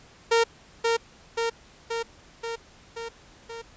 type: tone with echo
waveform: sawtooth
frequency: 460.8 Hz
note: A#4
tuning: 20 cents flat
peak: -14 dBFS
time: 0.31-0.44 s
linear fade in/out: 10 ms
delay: 530 ms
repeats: 6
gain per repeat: -3 dB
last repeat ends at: 3.62 s
effects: pink hiss -53 dBFS RMS until 3.76 s + resampled to 16000 Hz